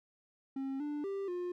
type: tone with pitch steps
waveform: triangle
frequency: 269.4 / 294.7 / 393.7 / 355.6 Hz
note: C#4 / D4 / G4 / F4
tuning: -49 / +6 / +8 / +31 cents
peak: -33 dBFS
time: 0.56-1.52 s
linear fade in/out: 5 ms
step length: 240 ms
effects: none